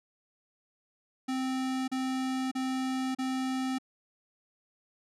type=tone bursts; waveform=square; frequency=260.7 Hz; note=C4; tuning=6 cents flat; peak=-30 dBFS; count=4; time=1.28-3.785 s; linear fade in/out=10 ms; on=600 ms; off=35 ms; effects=low-pass 9000 Hz 12 dB/octave